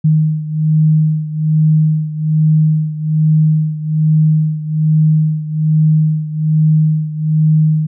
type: beating tone pair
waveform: sine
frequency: 155.1 / 156.3 Hz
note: D#3 / D#3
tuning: -5 / +8 cents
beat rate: 1.2 Hz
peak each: -11 / -15 dBFS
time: 0.04-7.87 s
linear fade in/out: 10 ms
effects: none